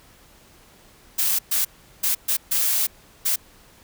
blue noise bursts at uneven times, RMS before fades -21 dBFS, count 6, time 1.18-1.39 / 1.51-1.65 / 2.03-2.15 / 2.28-2.37 / 2.51-2.87 / 3.25-3.36 s, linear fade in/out 10 ms, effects pink hiss -52 dBFS RMS until 3.83 s

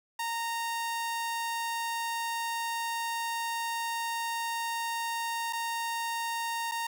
sawtooth tone with dropouts, 925 Hz, A#5, 14 cents flat, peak -27 dBFS, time 0.19-6.87 s, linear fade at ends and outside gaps 5 ms, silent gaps 5.527-5.531 / 6.714-6.718 s, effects 9-bit

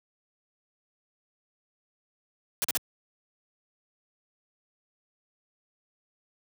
white noise bursts, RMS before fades -27 dBFS, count 3, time 2.62-2.773 s, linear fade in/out 0 ms, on 23 ms, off 42 ms, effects high-pass 100 Hz 12 dB/octave

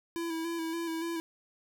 square tone with vibrato, 330.9 Hz, E4, 7 cents sharp, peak -33 dBFS, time 0.16-1.2 s, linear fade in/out 0 ms, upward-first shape square, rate 3.5 Hz, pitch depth 28 cents each way, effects none

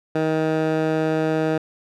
15% pulse tone with band-pass filter, 157.8 Hz, D#3, 25 cents sharp, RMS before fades -21 dBFS, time 0.15-1.58 s, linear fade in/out 5 ms, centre 540 Hz, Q 0.54, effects none

